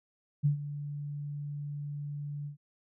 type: tone with ADSR envelope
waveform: sine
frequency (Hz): 145.3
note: D3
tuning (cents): -18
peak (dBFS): -21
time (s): 0.43-2.57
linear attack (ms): 26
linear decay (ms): 110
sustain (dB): -14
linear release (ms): 110
effects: none